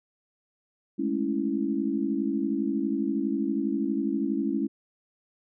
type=chord; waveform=sine; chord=A major seventh; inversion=third; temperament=equal; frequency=207.7 / 220 / 277.2 / 329.6 Hz; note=G#3 / A3 / C#4 / E4; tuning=0 / 0 / 0 / 0 cents; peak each=-31 / -33 / -28 / -30 dBFS; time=0.98-4.68 s; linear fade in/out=20 ms; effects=none